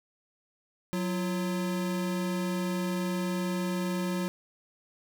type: tone pair together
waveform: square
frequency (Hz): 183.34 / 343.7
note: F#3 / F4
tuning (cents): -16 / -28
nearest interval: major seventh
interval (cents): 1088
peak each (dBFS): -30 / -36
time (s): 0.93-4.28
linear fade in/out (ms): 0
effects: none